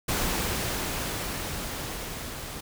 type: noise with level ramp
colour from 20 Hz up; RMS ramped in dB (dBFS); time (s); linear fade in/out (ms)
pink; -27 to -38; 0.08-2.61; 10
effects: none